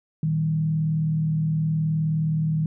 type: tone with frequency modulation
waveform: sine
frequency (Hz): 157.2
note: D#3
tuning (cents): +18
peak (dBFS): -20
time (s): 0.23-2.66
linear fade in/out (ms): 2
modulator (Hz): 39.2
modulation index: 0.4
effects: none